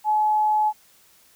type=tone; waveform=sine; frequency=853 Hz; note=G#5; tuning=46 cents sharp; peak=-17 dBFS; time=0.04-0.73 s; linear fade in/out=50 ms; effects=white hiss -56 dBFS RMS until 1.35 s